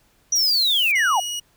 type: linear sweep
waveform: sine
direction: down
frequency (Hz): 5920 to 691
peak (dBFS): -16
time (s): 0.32-1.2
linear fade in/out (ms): 5
type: noise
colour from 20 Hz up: violet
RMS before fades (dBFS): -31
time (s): 0.35-0.92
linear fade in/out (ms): 10
type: tone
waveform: 25% pulse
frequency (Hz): 2902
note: F#7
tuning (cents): -34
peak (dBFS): -22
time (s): 0.95-1.4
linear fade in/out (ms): 10
effects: pink hiss -60 dBFS RMS until 1.56 s